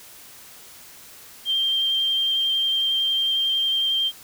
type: tone with vibrato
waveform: sine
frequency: 3169 Hz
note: G7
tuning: 18 cents sharp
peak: -19 dBFS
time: 1.45-4.12 s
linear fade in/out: 50 ms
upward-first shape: sine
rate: 11 Hz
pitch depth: 11 cents each way
effects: white hiss -45 dBFS RMS until 4.23 s